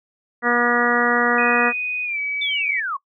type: harmonic tone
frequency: 240.4 Hz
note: B3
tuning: 46 cents flat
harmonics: 1 / 2 / 3 / 4 / 5 / 6 / 7 / 8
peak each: -24 / -23 / -25 / -28 / -23 / -23 / -24 / -22 dBFS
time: 0.42-1.73 s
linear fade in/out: 50 ms
type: tone with pitch glide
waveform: sine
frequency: 2489 to 2282 Hz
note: D#7 to C#7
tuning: 0 to +50 cents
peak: -22 dBFS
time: 1.38-2.8 s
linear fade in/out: 5 ms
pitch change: -150 cents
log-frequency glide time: 2.04-2.19 s
type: linear sweep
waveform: sine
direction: down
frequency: 3616 to 1039 Hz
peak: -22 dBFS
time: 2.41-2.97 s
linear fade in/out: 10 ms
effects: noise-tail reverb RT60 0.1 s tail -21 dB re dry